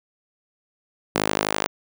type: tone with high-pass filter sweep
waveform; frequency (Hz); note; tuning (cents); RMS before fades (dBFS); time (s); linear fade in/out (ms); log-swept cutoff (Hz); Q
sawtooth; 51.91; G#1; 0; -24; 1.15-1.67; 5; 280 to 590; 0.7
effects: none